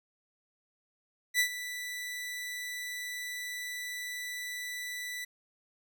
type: tone with ADSR envelope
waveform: sawtooth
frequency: 1975.5 Hz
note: B6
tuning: in tune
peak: -19 dBFS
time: 1.34-5.25 s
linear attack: 54 ms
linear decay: 88 ms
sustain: -14 dB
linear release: 10 ms
effects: none